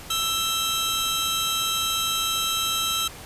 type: tone cluster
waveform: sawtooth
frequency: 1328 / 3165 / 3884 Hz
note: E6 / G7 / B7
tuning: +12 / +16 / -30 cents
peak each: -24 dBFS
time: 0.1-3.08 s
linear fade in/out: 5 ms
effects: pink hiss -41 dBFS RMS until 3.25 s + resampled to 32000 Hz